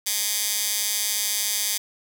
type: tone with high-pass filter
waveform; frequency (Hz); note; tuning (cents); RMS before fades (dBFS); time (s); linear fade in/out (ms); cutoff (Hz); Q
15% pulse; 206.8; G#3; -7; -25; 0.06-1.78; 10; 5300; 0.75
effects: none